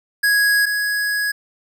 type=tone pair in turn; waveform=square; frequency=1661.2 / 1667.4 Hz; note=G#6 / G#6; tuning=0 / +6 cents; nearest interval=unison; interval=6 cents; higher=second; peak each=-14 / -19 dBFS; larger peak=first; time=0.23-0.66 / 0.66-1.32 s; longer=second; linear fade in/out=10 ms; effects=none